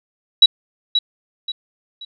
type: tone with echo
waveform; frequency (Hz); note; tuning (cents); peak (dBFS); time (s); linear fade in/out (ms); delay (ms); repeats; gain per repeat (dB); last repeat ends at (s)
sine; 3900; B7; -23; -4; 0.42-0.46; 5; 530; 3; -9; 2.05
effects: none